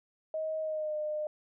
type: tone with pitch glide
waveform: sine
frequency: 630 to 607.1 Hz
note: D#5 to D#5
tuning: +21 to -43 cents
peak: -31 dBFS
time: 0.34-1.27 s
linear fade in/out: 2 ms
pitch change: -64 cents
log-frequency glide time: 0.61-0.96 s
effects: none